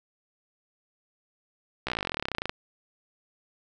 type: slowing click train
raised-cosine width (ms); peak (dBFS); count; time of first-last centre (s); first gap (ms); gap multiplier
0.3; -13; 26; 1.87-2.495; 15; 1.04
effects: none